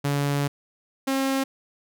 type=tone pair in turn; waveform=sawtooth; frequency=142.5 / 269 Hz; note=C#3 / C4; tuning=+48 / +48 cents; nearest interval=major seventh; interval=1100 cents; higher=second; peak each=-18 dBFS; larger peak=neither; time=0.04-0.48 / 1.07-1.44 s; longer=first; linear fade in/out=10 ms; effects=none